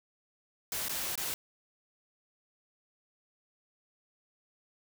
white noise with dropouts, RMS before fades -35 dBFS, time 0.72-1.34 s, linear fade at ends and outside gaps 1 ms, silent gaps 0.884-0.894 / 1.155-1.176 s, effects none

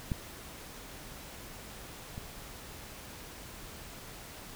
clicks, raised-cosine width 5 ms, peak -18 / -28 dBFS, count 2, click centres 0.118 / 2.179 s, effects pink hiss -47 dBFS RMS until 4.55 s

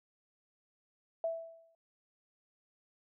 sine tone with exponential decay, 659.3 Hz, E5, in tune, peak -29 dBFS, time 1.24-1.75 s, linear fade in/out 2 ms, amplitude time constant 110 ms, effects none

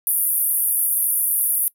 pink band-pass noise, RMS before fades -20 dBFS, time 0.07-1.68 s, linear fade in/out 0 ms, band 9700 to 15000 Hz, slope 96 dB/octave, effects noise-tail reverb RT60 0.1 s tail -22 dB re dry

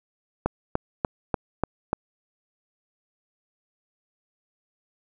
click train, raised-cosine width 1 ms, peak -8 dBFS, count 6, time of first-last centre 0.46-1.931 s, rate 3.4 Hz, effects none

